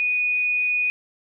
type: tone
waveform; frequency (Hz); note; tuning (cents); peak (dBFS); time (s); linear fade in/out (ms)
sine; 2474; D#7; -10; -19; 0-0.9; 0
effects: none